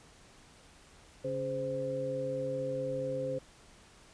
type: harmonic tone with a mistuned harmonic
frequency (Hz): 138.59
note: C#3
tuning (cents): 0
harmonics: 1 / 2 / 3 / 4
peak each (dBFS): -41 / -42 / -43 / -33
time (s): 1.24-3.39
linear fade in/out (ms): 10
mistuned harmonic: 4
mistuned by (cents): -110
effects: pink hiss -58 dBFS RMS until 4.13 s + resampled to 22050 Hz